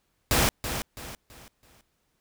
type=noise with echo; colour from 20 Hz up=pink; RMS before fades=-22 dBFS; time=0.31-0.49 s; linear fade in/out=0 ms; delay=330 ms; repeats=4; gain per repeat=-9 dB; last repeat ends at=1.81 s; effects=pink hiss -73 dBFS RMS until 2.2 s